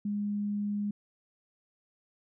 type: tone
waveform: sine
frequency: 205.6 Hz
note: G#3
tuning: 17 cents flat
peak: -29 dBFS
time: 0.05-0.91 s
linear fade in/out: 5 ms
effects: none